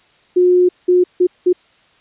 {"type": "tone bursts at uneven times", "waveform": "sine", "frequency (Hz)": 360, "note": "F#4", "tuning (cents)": -47, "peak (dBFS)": -8, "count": 4, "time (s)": [[0.36, 0.69], [0.88, 1.04], [1.2, 1.27], [1.46, 1.53]], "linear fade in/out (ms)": 10, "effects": ["white hiss -53 dBFS RMS until 2 s", "resampled to 8000 Hz"]}